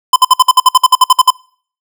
square tone bursts, 1021 Hz, C6, 43 cents flat, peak -3 dBFS, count 14, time 0.13-1.305 s, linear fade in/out 5 ms, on 31 ms, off 57 ms, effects noise-tail reverb RT60 0.5 s tail -26 dB re dry

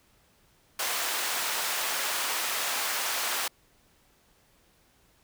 pink high-pass noise, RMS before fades -30 dBFS, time 0.79-3.48 s, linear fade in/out 5 ms, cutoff 860 Hz, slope 12 dB/octave, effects pink hiss -64 dBFS RMS until 5.23 s

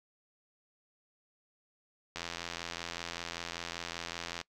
click train, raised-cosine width 0.2 ms, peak -20 dBFS, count 193, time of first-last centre 2.16-4.414 s, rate 85.2 Hz, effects noise-tail reverb RT60 0.1 s tail -24 dB re dry

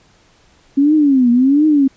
sine tone with vibrato, 271.6 Hz, C#4, 35 cents flat, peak -8 dBFS, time 0.77-1.88 s, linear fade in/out 10 ms, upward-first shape triangle, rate 1.4 Hz, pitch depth 250 cents each way, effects pink hiss -52 dBFS RMS until 1.96 s + resampled to 16000 Hz

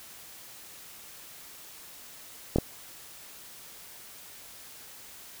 clicks, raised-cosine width 2 ms, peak -10 dBFS, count 2, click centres 2.56 / 2.585 s, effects white hiss -48 dBFS RMS until 5.4 s

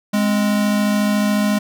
square tone pair together, 207.6 / 261.6 Hz, G#3 / C4, 0 / 0 cents, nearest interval major third, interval 400 cents, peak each -16 / -25 dBFS, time 0.13-1.59 s, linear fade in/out 10 ms, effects none

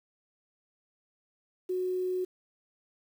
sine tone with quantisation, 367.2 Hz, F#4, 13 cents flat, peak -28 dBFS, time 1.69-2.25 s, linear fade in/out 10 ms, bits 9, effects none

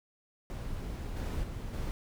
brown noise with level steps, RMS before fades -38 / -34 / -39 / -35 dBFS, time 0.5-1.91 s, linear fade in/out 0 ms, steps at 1.16 / 1.43 / 1.73 s, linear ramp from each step 10 ms, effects none

